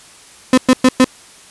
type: tone bursts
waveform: 35% pulse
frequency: 256.5 Hz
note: C4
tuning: 34 cents flat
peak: -4 dBFS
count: 4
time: 0.53-1.044 s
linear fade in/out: 2 ms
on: 46 ms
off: 110 ms
effects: white hiss -42 dBFS RMS until 1.5 s + resampled to 24000 Hz